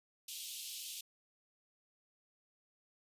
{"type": "high-pass noise", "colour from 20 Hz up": "pink", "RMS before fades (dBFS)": -45, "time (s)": [0.28, 1.01], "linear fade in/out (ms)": 5, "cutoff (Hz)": 2800, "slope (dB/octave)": 48, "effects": ["resampled to 32000 Hz"]}